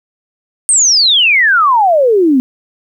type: exponential sweep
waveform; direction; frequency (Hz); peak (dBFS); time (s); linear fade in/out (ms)
sine; down; 8870 to 246.9; -6; 0.69-2.4; 0
effects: 8-bit